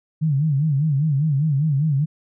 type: tone with vibrato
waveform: sine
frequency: 146.83 Hz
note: D3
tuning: in tune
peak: -16 dBFS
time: 0.21-2.06 s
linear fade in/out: 20 ms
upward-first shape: sine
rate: 5 Hz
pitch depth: 150 cents each way
effects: none